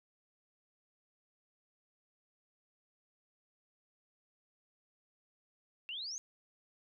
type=exponential sweep; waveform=sine; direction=up; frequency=2662 to 6630 Hz; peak=-39 dBFS; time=5.89-6.18 s; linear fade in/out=0 ms; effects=none